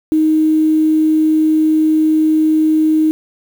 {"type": "tone with quantisation", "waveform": "sine", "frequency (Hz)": 312.5, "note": "D#4", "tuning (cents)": 8, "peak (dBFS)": -9, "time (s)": [0.12, 3.11], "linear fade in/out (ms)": 0, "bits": 6, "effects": []}